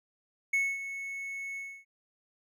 triangle tone with ADSR envelope, 2202 Hz, C#7, 12 cents flat, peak -22 dBFS, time 0.53-1.85 s, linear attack 7 ms, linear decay 240 ms, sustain -12 dB, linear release 280 ms, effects none

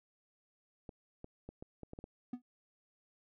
clicks, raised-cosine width 2 ms, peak -33 dBFS, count 8, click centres 0.892 / 1.244 / 1.49 / 1.625 / 1.833 / 1.934 / 1.989 / 2.041 s
triangle tone with exponential decay, 246.9 Hz, B3, in tune, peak -32 dBFS, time 2.33-2.42 s, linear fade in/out 5 ms, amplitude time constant 18 ms
effects none

